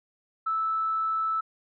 triangle tone with tanh clipping, 1313 Hz, E6, 7 cents flat, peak -24 dBFS, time 0.46-1.41 s, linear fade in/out 10 ms, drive 2 dB, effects resampled to 11025 Hz

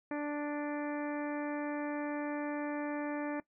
harmonic tone, 293.7 Hz, D4, in tune, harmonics 1 / 2 / 3 / 4 / 5 / 6 / 7 / 8, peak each -35 / -40 / -44 / -49 / -51 / -47 / -52 / -54 dBFS, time 0.11-3.4 s, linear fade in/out 2 ms, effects noise-tail reverb RT60 0.1 s tail -19 dB re dry

